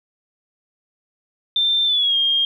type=tone with pitch glide; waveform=sine; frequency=3575 to 3222 Hz; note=A7 to G7; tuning=+27 to +47 cents; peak=-15 dBFS; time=1.56-2.45 s; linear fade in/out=2 ms; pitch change=-180 cents; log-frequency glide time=1.85-2.16 s; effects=9-bit